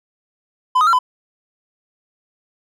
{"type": "tone with pitch steps", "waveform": "triangle", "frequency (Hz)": [1013, 1248, 1364, 1007], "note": ["B5", "D#6", "F6", "B5"], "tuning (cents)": [44, 5, -41, 33], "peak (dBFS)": -9, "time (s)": [0.75, 0.99], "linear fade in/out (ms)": 10, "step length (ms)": 60, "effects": []}